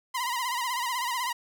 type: tone with vibrato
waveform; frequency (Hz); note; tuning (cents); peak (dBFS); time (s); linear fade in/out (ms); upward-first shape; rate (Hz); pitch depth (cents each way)
sawtooth; 987.8; B5; 0; -24; 0.14-1.33; 10; sine; 16; 94
effects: none